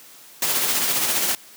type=noise with tremolo; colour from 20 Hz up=white; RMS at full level=-20 dBFS; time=0.42-1.35 s; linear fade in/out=2 ms; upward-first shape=sine; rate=15 Hz; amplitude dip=35%; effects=white hiss -46 dBFS RMS until 1.56 s + high-pass 150 Hz 12 dB/octave